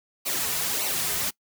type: noise with flanger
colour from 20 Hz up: white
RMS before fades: -27 dBFS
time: 0.25-1.31 s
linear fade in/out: 20 ms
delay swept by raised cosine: 0.57 to 3.67 ms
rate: 1.7 Hz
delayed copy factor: -0.65
effects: noise-tail reverb RT60 0.1 s tail -23 dB re dry